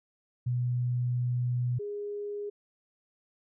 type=tone pair in turn; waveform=sine; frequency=123.1 / 411.2 Hz; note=B2 / G#4; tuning=-5 / -17 cents; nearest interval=octave + major sixth; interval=2088 cents; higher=second; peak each=-26 / -33 dBFS; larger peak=first; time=0.46-1.79 / 1.79-2.5 s; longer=first; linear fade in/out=10 ms; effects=none